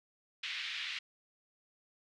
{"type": "band-pass noise", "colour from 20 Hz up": "pink", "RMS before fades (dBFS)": -40, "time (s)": [0.43, 0.99], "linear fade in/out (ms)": 5, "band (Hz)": [2000, 3900], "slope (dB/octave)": 24, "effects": []}